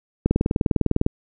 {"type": "click train", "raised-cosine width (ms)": 3, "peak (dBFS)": -5, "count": 17, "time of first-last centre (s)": [0.26, 1.064], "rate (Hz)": 19.9, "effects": []}